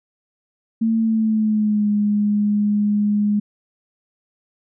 sine tone with pitch glide, 224.9 to 207.4 Hz, A3 to G#3, +38 to -2 cents, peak -15 dBFS, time 0.81-3.4 s, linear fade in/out 10 ms, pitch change -140 cents, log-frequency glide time 0.99-1.89 s, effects none

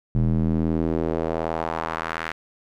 square tone with band-pass filter sweep, 40.63 Hz, E1, 24 cents flat, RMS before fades -24 dBFS, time 0.15-2.32 s, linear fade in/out 0 ms, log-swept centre 140 to 1800 Hz, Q 1.6, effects none

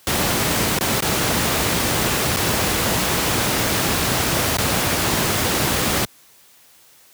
pink noise with dropouts, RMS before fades -19 dBFS, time 0.07-6.05 s, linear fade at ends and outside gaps 1 ms, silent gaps 0.788-0.809 / 1.006-1.023 / 2.363-2.369 / 4.57-4.584 s, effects white hiss -51 dBFS RMS until 7.13 s + high-pass 80 Hz 12 dB/octave

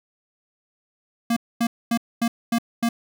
square tone bursts, 233.1 Hz, A#3, in tune, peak -19 dBFS, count 6, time 1.3-2.89 s, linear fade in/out 5 ms, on 65 ms, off 240 ms, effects none

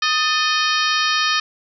harmonic tone with a mistuned harmonic, 622.3 Hz, D#5, in tune, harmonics 2 / 3 / 4 / 5 / 6 / 7 / 8 / 9, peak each -21 / -23 / -24 / -25 / -26 / -26 / -27 / -28 dBFS, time 0.02-1.4 s, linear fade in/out 5 ms, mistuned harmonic 3, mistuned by -82 cents, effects none

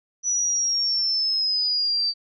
sine linear sweep, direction down, 5930 to 4620 Hz, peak -20 dBFS, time 0.23-2.14 s, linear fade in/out 50 ms, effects none

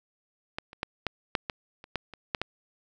clicks, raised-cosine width 0.3 ms, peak -16 / -29 / -13 / -12 / -8 / -15 / -29 / -13 / -27 / -11 / -13 dBFS, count 11, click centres 0.585 / 0.731 / 0.831 / 1.067 / 1.352 / 1.498 / 1.841 / 1.957 / 2.137 / 2.348 / 2.416 s, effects none

